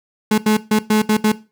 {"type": "tone bursts at uneven times", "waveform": "35% pulse", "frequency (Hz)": 214.6, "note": "A3", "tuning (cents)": -43, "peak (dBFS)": -10, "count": 6, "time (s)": [[0.31, 0.38], [0.46, 0.57], [0.71, 0.79], [0.9, 1.02], [1.09, 1.17], [1.24, 1.32]], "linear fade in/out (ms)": 5, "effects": ["noise-tail reverb RT60 0.3 s tail -17 dB re dry"]}